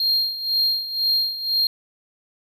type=tone with tremolo; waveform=triangle; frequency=4216 Hz; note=C8; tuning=12 cents sharp; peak=-15 dBFS; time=0-1.67 s; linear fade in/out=2 ms; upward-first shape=sine; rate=2 Hz; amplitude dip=75%; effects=none